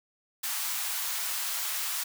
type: high-pass noise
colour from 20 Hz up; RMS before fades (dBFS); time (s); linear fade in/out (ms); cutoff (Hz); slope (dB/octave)
white; -32; 0.43-2.04; 10; 800; 24
effects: none